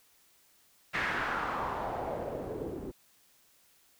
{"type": "noise with low-pass filter sweep", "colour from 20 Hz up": "white", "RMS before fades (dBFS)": -35, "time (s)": [0.93, 2.92], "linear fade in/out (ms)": 20, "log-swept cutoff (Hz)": [2000, 320], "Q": 2.5, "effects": ["white hiss -65 dBFS RMS until 3.99 s"]}